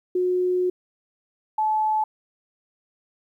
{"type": "tone pair in turn", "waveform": "sine", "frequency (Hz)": [363.2, 863.8], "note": ["F#4", "A5"], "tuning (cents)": [-32, -32], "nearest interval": "octave + minor third", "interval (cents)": 1500, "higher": "second", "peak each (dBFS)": -19, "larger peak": "neither", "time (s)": [[0.15, 0.7], [1.58, 2.04]], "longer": "first", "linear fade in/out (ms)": 5, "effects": ["10-bit"]}